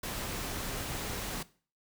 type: noise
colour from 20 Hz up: pink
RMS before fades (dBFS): -37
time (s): 0.03-1.43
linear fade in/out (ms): 5
effects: noise-tail reverb RT60 0.4 s tail -18 dB re dry